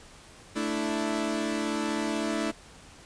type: chord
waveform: sawtooth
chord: A suspended fourth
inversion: none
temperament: equal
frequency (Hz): 220 / 293.7 / 329.6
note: A3 / D4 / E4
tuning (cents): 0 / 0 / 0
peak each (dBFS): -28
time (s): 0.55-2.52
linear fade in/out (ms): 20
effects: pink hiss -51 dBFS RMS until 3.05 s + resampled to 22050 Hz